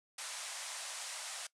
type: band-pass noise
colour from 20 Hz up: white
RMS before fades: -44 dBFS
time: 0.18-1.47 s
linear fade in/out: 5 ms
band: 570 to 9800 Hz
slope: 48 dB/octave
effects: noise-tail reverb RT60 0.1 s tail -20 dB re dry